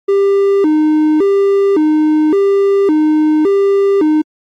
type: tone with vibrato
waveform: triangle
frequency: 349.2 Hz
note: F4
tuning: in tune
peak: -6 dBFS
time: 0.08-4.22 s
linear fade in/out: 10 ms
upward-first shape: square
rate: 0.89 Hz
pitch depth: 220 cents each way
effects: AAC 64 kbps